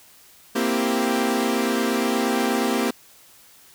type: chord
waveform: sawtooth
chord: C dominant seventh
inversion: third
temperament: equal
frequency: 233.1 / 261.6 / 329.6 / 392 Hz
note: Bb3 / C4 / E4 / G4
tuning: 0 / 0 / 0 / 0 cents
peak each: -20 / -21 / -26 / -22 dBFS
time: 0.55-2.91 s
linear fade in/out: 10 ms
effects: white hiss -51 dBFS RMS until 3.74 s